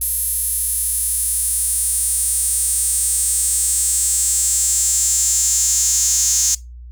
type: tone with high-pass filter sweep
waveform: square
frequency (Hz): 144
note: D3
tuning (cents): -34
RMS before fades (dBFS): -18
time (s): 0.01-6.55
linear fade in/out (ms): 5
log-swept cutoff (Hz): 11000 to 6600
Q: 5.7
effects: noise-tail reverb RT60 0.2 s tail -18 dB re dry + added 60 Hz sine -33 dBFS peak until 6.91 s